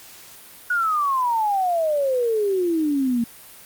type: exponential sweep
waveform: sine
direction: down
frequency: 1476 to 228.8 Hz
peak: -18 dBFS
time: 0.7-3.24 s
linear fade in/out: 5 ms
effects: white hiss -44 dBFS RMS until 3.65 s + Opus 48 kbps